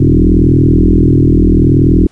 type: tone with frequency modulation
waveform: sine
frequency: 100.9 Hz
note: G#2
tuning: 49 cents flat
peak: -4 dBFS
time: 0-2.07 s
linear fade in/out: 5 ms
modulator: 40.7 Hz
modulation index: 6.1
effects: pink hiss -49 dBFS RMS until 2.11 s + resampled to 22050 Hz